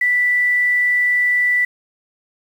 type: tone with quantisation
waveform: sine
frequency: 1972 Hz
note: B6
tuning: 3 cents flat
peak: -13 dBFS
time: 0.01-1.65 s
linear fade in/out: 5 ms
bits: 7
effects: none